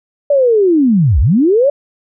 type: linear two-way sweep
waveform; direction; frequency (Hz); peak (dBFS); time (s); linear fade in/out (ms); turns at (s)
sine; down then up; 587.3 to 53.8 to 587.3; -7; 0.3-1.7; 5; 1.2
effects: none